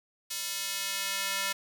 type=tone with high-pass filter sweep; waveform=square; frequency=196 Hz; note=G3; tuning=in tune; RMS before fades=-33 dBFS; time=0.3-1.53 s; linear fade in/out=10 ms; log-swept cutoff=4200 to 1600 Hz; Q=0.72; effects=none